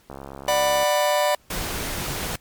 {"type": "click train", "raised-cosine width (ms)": 1, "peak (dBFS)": -22, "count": 51, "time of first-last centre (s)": [0.1, 0.83], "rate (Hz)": 68.5}
{"type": "chord", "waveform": "45% pulse", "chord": "B minor", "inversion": "first", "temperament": "just", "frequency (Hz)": [592.7, 740.8, 987.8], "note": ["D5", "F#5", "B5"], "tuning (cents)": [16, 2, 0], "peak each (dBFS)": [-20, -25, -24], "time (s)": [0.48, 1.35], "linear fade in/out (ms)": 2}
{"type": "noise", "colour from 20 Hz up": "pink", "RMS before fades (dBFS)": -28, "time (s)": [1.5, 2.36], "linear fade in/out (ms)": 5}
{"effects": ["pink hiss -58 dBFS RMS until 2.4 s", "MP3 96 kbps"]}